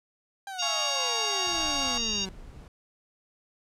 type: exponential sweep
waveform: 30% pulse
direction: down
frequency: 800 to 185.8 Hz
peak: -33 dBFS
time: 0.47-2.29 s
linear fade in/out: 2 ms
type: harmonic tone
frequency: 933 Hz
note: A#5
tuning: 1 cent sharp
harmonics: 3 / 4 / 5 / 6 / 7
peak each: -32 / -33 / -34 / -35 / -35 dBFS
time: 0.58-2.26 s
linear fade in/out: 20 ms
type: chord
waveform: 35% pulse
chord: Db major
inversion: first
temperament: equal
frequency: 698.5 / 830.6 / 1108.7 Hz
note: F5 / Ab5 / Db6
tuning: 0 / 0 / 0 cents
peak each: -36 / -35 / -34 dBFS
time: 0.62-1.98 s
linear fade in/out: 5 ms
type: noise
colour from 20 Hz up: brown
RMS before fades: -44 dBFS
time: 1.47-2.68 s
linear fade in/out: 2 ms
effects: low-pass 11000 Hz 12 dB/octave